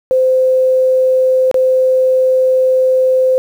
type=tone with dropouts; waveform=sine; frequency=517 Hz; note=C5; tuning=21 cents flat; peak=-8 dBFS; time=0.11-3.38 s; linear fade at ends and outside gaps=0 ms; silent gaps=1.513-1.543 s; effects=7-bit